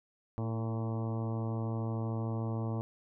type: harmonic tone with a mistuned harmonic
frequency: 113.2 Hz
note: A2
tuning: 50 cents sharp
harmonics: 1 / 2 / 3 / 4 / 5 / 6 / 7 / 8 / 9 / 10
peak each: -33 / -39 / -43 / -45 / -47 / -49 / -50 / -51 / -52 / -53 dBFS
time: 0.38-2.81 s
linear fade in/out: 0 ms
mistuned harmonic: 3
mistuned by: -38 cents
effects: none